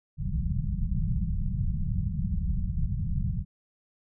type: low-pass noise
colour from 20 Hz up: pink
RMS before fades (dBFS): -28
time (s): 0.17-3.45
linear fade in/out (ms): 50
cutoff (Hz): 200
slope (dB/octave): 96
effects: none